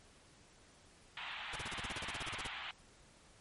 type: band-pass noise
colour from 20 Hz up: white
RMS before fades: -45 dBFS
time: 1.17-2.71 s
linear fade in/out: 0 ms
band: 710 to 3500 Hz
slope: 48 dB/octave
type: noise bursts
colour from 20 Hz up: pink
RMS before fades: -43 dBFS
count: 16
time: 1.53-2.474 s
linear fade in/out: 5 ms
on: 29 ms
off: 32 ms
effects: pink hiss -63 dBFS RMS until 3.4 s + MP3 48 kbps